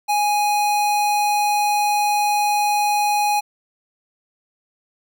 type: tone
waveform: square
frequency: 830 Hz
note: G#5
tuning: 1 cent flat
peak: -17 dBFS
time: 0.08-3.41 s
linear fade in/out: 20 ms
effects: none